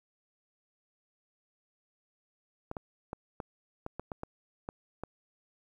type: clicks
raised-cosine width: 1 ms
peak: -23 dBFS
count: 10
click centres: 2.714 / 2.768 / 3.131 / 3.402 / 3.864 / 3.996 / 4.118 / 4.234 / 4.689 / 5.036 s
effects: 10-bit